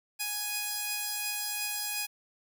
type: tone pair together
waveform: 5% pulse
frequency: 830.6 / 2489 Hz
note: G#5 / D#7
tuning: 0 / 0 cents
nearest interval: octave + perfect fifth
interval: 1900 cents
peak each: -24 dBFS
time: 0.19-2.07 s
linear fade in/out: 20 ms
effects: none